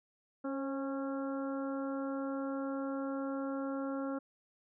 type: harmonic tone with a mistuned harmonic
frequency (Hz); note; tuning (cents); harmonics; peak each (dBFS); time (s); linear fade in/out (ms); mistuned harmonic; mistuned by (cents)
274; C#4; -20; 1 / 2 / 3 / 4 / 5 / 6; -36 / -40 / -49 / -49 / -46 / -59; 0.44-4.19; 10; 2; -29
effects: none